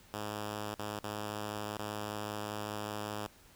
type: tone with dropouts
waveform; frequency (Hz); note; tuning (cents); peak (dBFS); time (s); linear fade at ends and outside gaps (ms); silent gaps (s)
5% pulse; 105.1; G#2; +21; -26; 0.14-3.27; 0; 0.742-0.789 / 0.99-1.037 / 1.769-1.795
effects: pink hiss -60 dBFS RMS until 3.55 s